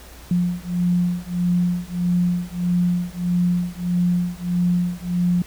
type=beating tone pair; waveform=sine; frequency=176.1 / 177.7 Hz; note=F3 / F3; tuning=+15 / +30 cents; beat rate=1.6 Hz; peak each=-21 dBFS; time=0.31-5.42 s; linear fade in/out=2 ms; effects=added 60 Hz sine -43 dBFS peak until 5.46 s + pink hiss -44 dBFS RMS until 5.46 s